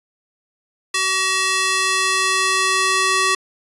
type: tone with high-pass filter sweep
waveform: square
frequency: 378.8 Hz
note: F#4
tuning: 41 cents sharp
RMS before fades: -18 dBFS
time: 0.94-3.35 s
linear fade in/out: 5 ms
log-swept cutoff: 1800 to 1100 Hz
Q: 0.72
effects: resampled to 24000 Hz